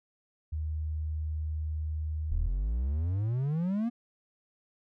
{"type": "tone", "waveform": "sine", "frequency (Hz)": 77.5, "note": "D#2", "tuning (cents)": -6, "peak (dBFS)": -30, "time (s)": [0.52, 2.48], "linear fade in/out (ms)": 10}
{"type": "exponential sweep", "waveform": "triangle", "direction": "up", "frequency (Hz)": [33.52, 242.8], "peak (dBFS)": -25, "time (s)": [2.3, 3.9], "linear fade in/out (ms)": 20}
{"effects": []}